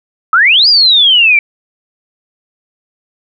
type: exponential two-way sweep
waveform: sine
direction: up then down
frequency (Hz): 1244.5 to 5000 to 2290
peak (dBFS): -4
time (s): 0.33-1.39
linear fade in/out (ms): 2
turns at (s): 0.68
effects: none